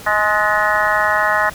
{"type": "harmonic tone with a mistuned harmonic", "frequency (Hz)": 210.1, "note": "G#3", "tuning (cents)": 20, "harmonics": [3, 4, 5, 6, 7, 8, 9], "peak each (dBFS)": [-21, -21, -21, -21, -21, -21, -21], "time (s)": [0.06, 1.5], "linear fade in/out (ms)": 10, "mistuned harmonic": 8, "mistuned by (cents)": 54, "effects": ["pink hiss -36 dBFS RMS until 1.54 s"]}